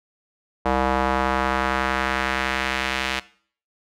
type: tone with band-pass filter sweep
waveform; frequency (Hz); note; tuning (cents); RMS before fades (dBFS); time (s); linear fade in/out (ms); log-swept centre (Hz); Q
square; 65.41; C2; 0; -23; 0.65-3.2; 10; 810 to 2700; 1.2
effects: noise-tail reverb RT60 0.5 s tail -19 dB re dry

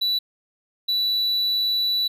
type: tone pair in turn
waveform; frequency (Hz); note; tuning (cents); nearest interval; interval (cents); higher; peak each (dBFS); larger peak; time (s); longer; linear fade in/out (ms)
triangle; 3951 / 3951; B7 / B7; 0 / 0; unison; 0; neither; -18; neither; 0.01-0.19 / 0.88-2.08; second; 10
effects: none

